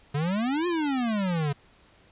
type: exponential two-way sweep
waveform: square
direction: up then down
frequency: 138.59 to 360.3 to 138.59 Hz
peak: -25 dBFS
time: 0.14-1.53 s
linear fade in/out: 10 ms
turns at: 0.67 s
effects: pink hiss -58 dBFS RMS until 2.11 s + resampled to 8000 Hz